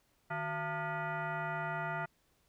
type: tone with frequency modulation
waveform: sine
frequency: 371.6 Hz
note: F#4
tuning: 7 cents sharp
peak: -34 dBFS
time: 0.3-2.06 s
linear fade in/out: 10 ms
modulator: 526 Hz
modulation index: 2.8
effects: pink hiss -73 dBFS RMS until 2.48 s